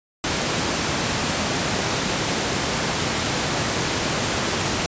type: high-pass noise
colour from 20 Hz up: pink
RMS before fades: -23 dBFS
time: 0.24-4.86 s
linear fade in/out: 0 ms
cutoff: 100 Hz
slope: 12 dB/octave
effects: resampled to 16000 Hz